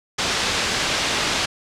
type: low-pass noise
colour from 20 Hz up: white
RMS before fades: -22 dBFS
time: 0.18-1.46 s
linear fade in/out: 10 ms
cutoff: 5100 Hz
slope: 12 dB/octave
effects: low-pass 8000 Hz 12 dB/octave